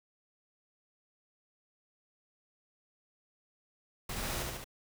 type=noise with echo; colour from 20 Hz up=pink; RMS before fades=-39 dBFS; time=4.09-4.43 s; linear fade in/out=5 ms; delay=71 ms; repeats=3; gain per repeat=-2 dB; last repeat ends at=4.643 s; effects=none